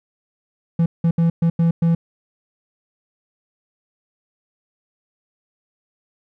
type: tone bursts at uneven times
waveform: triangle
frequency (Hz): 167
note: E3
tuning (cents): +23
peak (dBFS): -11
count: 6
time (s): 0.79-0.86 / 1.04-1.11 / 1.18-1.3 / 1.42-1.5 / 1.59-1.71 / 1.82-1.95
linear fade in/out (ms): 5
effects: none